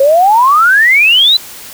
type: exponential sweep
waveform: sine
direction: up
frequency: 530 to 4073 Hz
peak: -4 dBFS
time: 0-1.37 s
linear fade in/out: 5 ms
effects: white hiss -30 dBFS RMS until 1.73 s